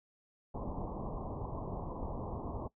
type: low-pass noise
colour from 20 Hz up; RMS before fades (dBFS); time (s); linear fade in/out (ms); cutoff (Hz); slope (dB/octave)
pink; -40; 0.54-2.68; 10; 1100; 96
effects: noise-tail reverb RT60 0.1 s tail -19 dB re dry